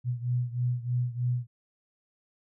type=beating tone pair; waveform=sine; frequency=122 / 125.2 Hz; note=B2 / B2; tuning=-21 / +24 cents; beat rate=3.2 Hz; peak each=-28 / -31 dBFS; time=0.04-1.47 s; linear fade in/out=50 ms; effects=none